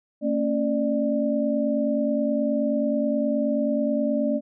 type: tone cluster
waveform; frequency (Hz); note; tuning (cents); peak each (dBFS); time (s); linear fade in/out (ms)
sine; 227.4 / 276.8 / 594; A#3 / C#4 / D5; -43 / -2 / +20; -25; 0.21-4.41; 50
effects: none